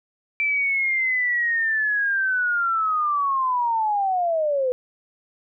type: linear sweep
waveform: sine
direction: down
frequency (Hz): 2338 to 493.9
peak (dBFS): -19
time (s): 0.4-4.72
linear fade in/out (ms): 0
effects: none